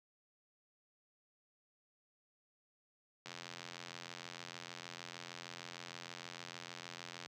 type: click train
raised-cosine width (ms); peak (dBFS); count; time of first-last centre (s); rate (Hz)
0.2; -28; 347; 3.26-7.26; 86.5
effects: high-pass 100 Hz 12 dB/octave